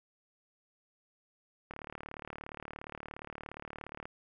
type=click train; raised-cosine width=0.5 ms; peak=-27 dBFS; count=88; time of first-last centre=1.71-4.055 s; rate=37.1 Hz; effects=none